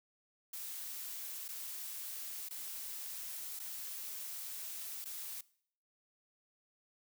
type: noise with dropouts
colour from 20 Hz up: blue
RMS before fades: -44 dBFS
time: 0.53-5.41 s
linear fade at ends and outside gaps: 5 ms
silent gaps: 1.482-1.487 / 2.488-2.507 / 3.593-3.599 / 5.044-5.055 s
effects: noise-tail reverb RT60 0.6 s tail -21 dB re dry